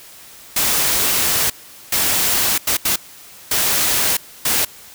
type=noise bursts at uneven times; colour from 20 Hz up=white; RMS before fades=-17 dBFS; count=6; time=0.56-1.5 / 1.92-2.58 / 2.67-2.77 / 2.85-2.96 / 3.51-4.17 / 4.45-4.65 s; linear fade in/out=5 ms; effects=white hiss -41 dBFS RMS until 4.94 s